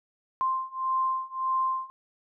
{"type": "beating tone pair", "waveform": "sine", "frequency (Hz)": [1046.5, 1048.2], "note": ["C6", "C6"], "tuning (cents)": [0, 3], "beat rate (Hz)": 1.7, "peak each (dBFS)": [-29, -28], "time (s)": [0.41, 1.9], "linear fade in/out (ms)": 0, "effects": []}